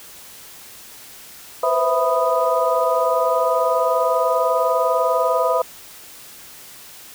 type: tone cluster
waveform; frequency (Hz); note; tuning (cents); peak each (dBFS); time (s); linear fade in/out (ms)
sine; 494.9 / 515 / 660 / 990 / 1239; B4 / C5 / E5 / B5 / D#6; +4 / -28 / +2 / +4 / -8; -26 / -21 / -20 / -22 / -23; 1.63-5.62; 5
effects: white hiss -41 dBFS RMS until 7.14 s